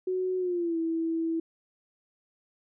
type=tone with pitch glide; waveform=sine; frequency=370 to 327.7 Hz; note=F#4 to E4; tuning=0 to -10 cents; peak=-26 dBFS; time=0.07-1.4 s; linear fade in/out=5 ms; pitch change=-210 cents; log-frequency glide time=0.38-0.78 s; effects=none